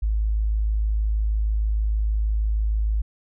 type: tone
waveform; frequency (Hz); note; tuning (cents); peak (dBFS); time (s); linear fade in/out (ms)
sine; 53.2; G#1; +42; -19; 0.02-3.02; 10
effects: none